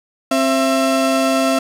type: tone pair together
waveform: 35% pulse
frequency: 265.6 / 668.7 Hz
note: C4 / E5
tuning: +26 / +25 cents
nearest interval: octave + major third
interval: 1599 cents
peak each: -15 dBFS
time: 0.31-1.59 s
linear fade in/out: 5 ms
effects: low-pass 12000 Hz 12 dB/octave + 7-bit